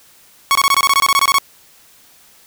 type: tone bursts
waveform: sawtooth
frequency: 1108.7 Hz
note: C#6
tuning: in tune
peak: -6 dBFS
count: 14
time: 0.51-1.384 s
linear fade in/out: 0 ms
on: 42 ms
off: 22 ms
effects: white hiss -48 dBFS RMS until 2.46 s